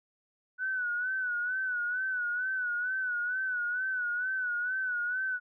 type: tone with vibrato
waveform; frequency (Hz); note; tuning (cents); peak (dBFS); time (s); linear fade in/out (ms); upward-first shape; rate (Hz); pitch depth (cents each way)
sine; 1486; F#6; +7; -29; 0.58-5.4; 50; sine; 2.2; 67
effects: none